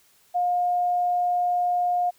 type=tone; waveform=sine; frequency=712 Hz; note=F5; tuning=33 cents sharp; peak=-20 dBFS; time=0.34-2.11 s; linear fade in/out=20 ms; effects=white hiss -60 dBFS RMS until 2.18 s